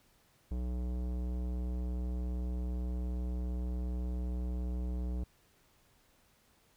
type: tone with tanh clipping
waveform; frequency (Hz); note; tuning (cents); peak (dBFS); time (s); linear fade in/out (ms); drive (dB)
sine; 61.3; B1; -12; -35; 0.51-5.24; 5; 17
effects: pink hiss -68 dBFS RMS until 6.76 s